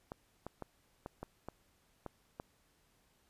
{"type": "clicks", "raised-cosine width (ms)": 1, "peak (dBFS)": -28, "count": 8, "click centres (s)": [0.119, 0.466, 0.623, 1.061, 1.23, 1.486, 2.063, 2.399], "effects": ["pink hiss -72 dBFS RMS until 3.29 s", "resampled to 32000 Hz"]}